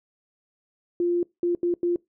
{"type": "tone bursts at uneven times", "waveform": "sine", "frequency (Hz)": 348.5, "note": "F4", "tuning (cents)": -4, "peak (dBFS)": -20, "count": 4, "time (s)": [[1, 1.23], [1.43, 1.55], [1.63, 1.74], [1.83, 1.96]], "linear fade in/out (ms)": 2, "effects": ["noise-tail reverb RT60 0.2 s tail -24 dB re dry"]}